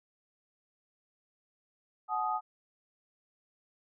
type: chord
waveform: sine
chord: D# diminished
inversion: first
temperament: equal with one note detuned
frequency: 740 / 857.9 / 1244.5 Hz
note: F#5 / A5 / D#6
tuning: 0 / -44 / 0 cents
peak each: -35 / -33 / -33 dBFS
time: 2.08-2.41 s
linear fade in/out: 50 ms
effects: none